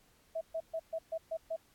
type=tone bursts; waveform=sine; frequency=650 Hz; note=E5; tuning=24 cents flat; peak=-33 dBFS; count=7; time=0.35-1.564 s; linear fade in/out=10 ms; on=62 ms; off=130 ms; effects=pink hiss -67 dBFS RMS until 1.74 s + AAC 64 kbps